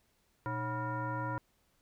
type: tone with frequency modulation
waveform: sine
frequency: 547 Hz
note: C#5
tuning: 23 cents flat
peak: -33 dBFS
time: 0.46-1.38 s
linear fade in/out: 0 ms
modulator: 427 Hz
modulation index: 1.9
effects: pink hiss -73 dBFS RMS until 1.81 s